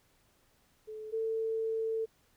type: tone pair in turn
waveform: sine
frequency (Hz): 433.2 / 446.4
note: A4 / A4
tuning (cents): -27 / +25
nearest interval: minor second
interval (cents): 52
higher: second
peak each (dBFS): -40 / -30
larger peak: second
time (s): 0.87-1.12 / 1.12-2.06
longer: second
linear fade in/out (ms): 20
effects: pink hiss -69 dBFS RMS until 2.36 s